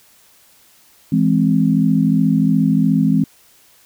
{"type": "chord", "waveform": "sine", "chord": "E augmented", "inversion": "none", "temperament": "equal", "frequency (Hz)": [164.81, 207.7, 261.6], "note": ["E3", "G#3", "B#3"], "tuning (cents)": [0, 0, 0], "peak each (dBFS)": -16, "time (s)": [1.12, 3.24], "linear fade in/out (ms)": 5, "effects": ["white hiss -51 dBFS RMS until 3.85 s"]}